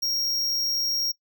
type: tone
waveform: square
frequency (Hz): 5588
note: F8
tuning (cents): 0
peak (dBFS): -24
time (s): 0.02-1.12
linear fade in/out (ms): 10
effects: noise-tail reverb RT60 0.1 s tail -21 dB re dry